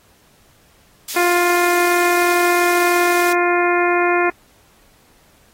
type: high-pass noise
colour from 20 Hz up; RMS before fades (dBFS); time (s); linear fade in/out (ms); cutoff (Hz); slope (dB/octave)
pink; -28; 1.08-3.33; 5; 3700; 12
type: harmonic tone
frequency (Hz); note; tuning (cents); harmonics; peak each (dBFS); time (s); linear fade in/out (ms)
351.2; F4; +10; 1 / 2 / 3 / 4 / 5 / 6 / 7; -17 / -20 / -22 / -23 / -24 / -25 / -25; 1.16-4.3; 5
effects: pink hiss -54 dBFS RMS until 5.53 s + AAC 48 kbps